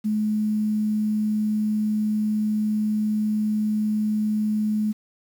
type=tone with quantisation; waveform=sine; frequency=213.3 Hz; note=G#3; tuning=46 cents sharp; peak=-20 dBFS; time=0.04-4.93 s; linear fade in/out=20 ms; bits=8; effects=none